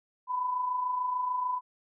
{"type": "tone pair together", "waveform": "sine", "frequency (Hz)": [974.2, 1001], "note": ["B5", "B5"], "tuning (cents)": [-24, 23], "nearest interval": "unison", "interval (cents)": 47, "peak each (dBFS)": [-38, -28], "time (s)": [0.27, 1.61], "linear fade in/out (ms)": 50, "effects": []}